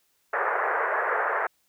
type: band-pass noise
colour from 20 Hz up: white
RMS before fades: -26 dBFS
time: 0.33-1.47 s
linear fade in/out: 5 ms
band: 420 to 1800 Hz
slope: 48 dB/octave
effects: white hiss -69 dBFS RMS until 1.68 s

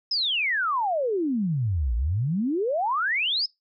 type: exponential two-way sweep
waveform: sine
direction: down then up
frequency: 5274 to 54.2 to 5274 Hz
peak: -22 dBFS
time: 0.11-3.46 s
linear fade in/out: 5 ms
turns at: 1.95 s
effects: noise-tail reverb RT60 0.2 s tail -24 dB re dry

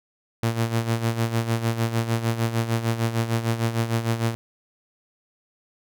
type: tone with tremolo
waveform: sawtooth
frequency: 114.9 Hz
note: A#2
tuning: 25 cents flat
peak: -15 dBFS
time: 0.43-4.35 s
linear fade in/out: 0 ms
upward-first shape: sine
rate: 6.6 Hz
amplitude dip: 70%
effects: none

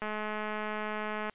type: click train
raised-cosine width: 0.5 ms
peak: -21 dBFS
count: 273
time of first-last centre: 0.02-1.297 s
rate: 213 Hz
effects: white hiss -65 dBFS RMS until 1.34 s + resampled to 8000 Hz

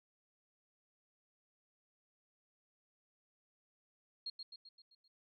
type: tone with echo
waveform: sine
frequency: 4256 Hz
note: C8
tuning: 29 cents sharp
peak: -39 dBFS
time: 4.26-4.3 s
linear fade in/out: 5 ms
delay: 130 ms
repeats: 6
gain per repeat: -5 dB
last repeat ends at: 5.08 s
effects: none

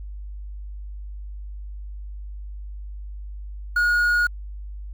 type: tone with quantisation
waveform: triangle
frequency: 1442 Hz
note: F#6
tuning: 45 cents flat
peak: -15 dBFS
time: 3.76-4.27 s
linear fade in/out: 5 ms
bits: 7
effects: added 50 Hz sine -32 dBFS peak until 4.93 s

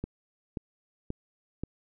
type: click train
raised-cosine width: 3 ms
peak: -20 dBFS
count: 4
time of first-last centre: 0.04-1.636 s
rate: 1.88 Hz
effects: none

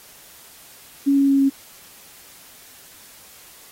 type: tone with pitch steps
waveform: sine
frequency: 278.7 / 276.9 / 275.2 / 273.4 Hz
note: C#4 / C#4 / C#4 / C#4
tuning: +9 / -2 / -12 / -24 cents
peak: -13 dBFS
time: 1.06-1.5 s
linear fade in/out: 20 ms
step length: 110 ms
effects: white hiss -46 dBFS RMS until 3.71 s + AAC 48 kbps

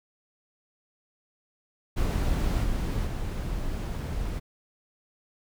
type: noise with level steps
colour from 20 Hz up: brown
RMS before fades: -25 / -28 / -31 dBFS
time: 1.96-4.4 s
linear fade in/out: 20 ms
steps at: 2.63 / 3.06 s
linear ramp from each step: 10 ms
effects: none

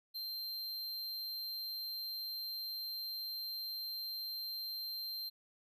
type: tone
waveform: square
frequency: 4151 Hz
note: C8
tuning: 15 cents flat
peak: -40 dBFS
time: 0.14-5.3 s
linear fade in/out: 20 ms
effects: none

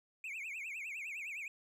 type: tone with vibrato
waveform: triangle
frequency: 2407 Hz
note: D7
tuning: 42 cents sharp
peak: -39 dBFS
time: 0.24-1.48 s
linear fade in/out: 2 ms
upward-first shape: triangle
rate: 9.8 Hz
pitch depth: 230 cents each way
effects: none

